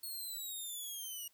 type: linear sweep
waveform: 5% pulse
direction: down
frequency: 4347 to 2862 Hz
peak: -34 dBFS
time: 0.03-1.28 s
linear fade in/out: 5 ms
effects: white hiss -71 dBFS RMS until 1.33 s